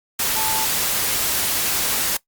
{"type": "tone in noise", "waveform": "sine", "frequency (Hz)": 880, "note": "A5", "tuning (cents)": 0, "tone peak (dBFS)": -25, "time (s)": [0.36, 0.65], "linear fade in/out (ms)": 5, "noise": "white", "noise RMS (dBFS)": -21, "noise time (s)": [0.19, 2.17], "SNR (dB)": -7, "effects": ["noise-tail reverb RT60 0.1 s tail -20 dB re dry", "Opus 48 kbps"]}